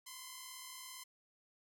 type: tone pair together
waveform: 5% pulse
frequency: 1015 / 1052.4 Hz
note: B5 / C6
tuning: +47 / +10 cents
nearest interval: minor second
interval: 63 cents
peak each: -39 / -39 dBFS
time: 0.06-1.04 s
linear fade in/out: 10 ms
effects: none